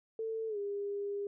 sine tone with pitch glide, 445.9 to 404.2 Hz, A4 to G#4, +23 to -47 cents, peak -34 dBFS, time 0.19-1.27 s, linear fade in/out 2 ms, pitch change -170 cents, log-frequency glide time 0.48-0.58 s, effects none

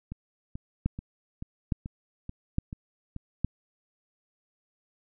two click trains, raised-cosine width 5 ms, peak -24 / -13 dBFS, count 8 / 4, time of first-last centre 0.12-3.163 / 0.86-3.446 s, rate 2.3 / 1.16 Hz, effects none

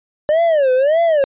triangle tone with vibrato, 587.3 Hz, D5, in tune, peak -9 dBFS, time 0.29-1.24 s, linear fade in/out 0 ms, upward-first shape sine, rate 1.7 Hz, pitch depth 250 cents each way, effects resampled to 8000 Hz

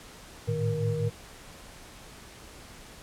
sine tone cluster, 107.6 / 112.6 / 154.1 / 471.8 Hz, A2 / A2 / D#3 / A#4, -38 / +40 / -16 / +21 cents, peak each -31 dBFS, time 0.47-1.1 s, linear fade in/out 20 ms, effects pink hiss -48 dBFS RMS until 3.02 s + low-pass 11000 Hz 12 dB/octave

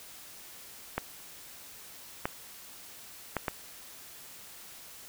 clicks, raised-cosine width 0.5 ms, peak -14 dBFS, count 4, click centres 0.98 / 2.255 / 3.367 / 3.482 s, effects white hiss -49 dBFS RMS until 5.08 s

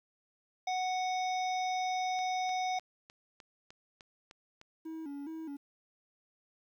harmonic tone, 740 Hz, F#5, in tune, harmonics 1 / 3 / 5 / 7 / 8, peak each -31 / -41 / -45 / -48 / -49 dBFS, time 0.67-2.79 s, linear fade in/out 5 ms
click train, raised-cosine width 0.2 ms, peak -34 dBFS, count 9, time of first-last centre 2.19-4.614 s, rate 3.3 Hz
triangle tone with vibrato, 301.5 Hz, D4, 46 cents sharp, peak -37 dBFS, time 4.85-5.57 s, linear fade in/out 10 ms, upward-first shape square, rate 2.4 Hz, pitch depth 110 cents each way
effects 11-bit

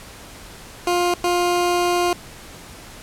20% pulse tone bursts at uneven times, 352.5 Hz, F4, 16 cents sharp, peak -12 dBFS, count 2, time 0.87-1.14 / 1.24-2.13 s, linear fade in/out 2 ms, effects pink hiss -40 dBFS RMS until 3.02 s + low-pass 12000 Hz 12 dB/octave

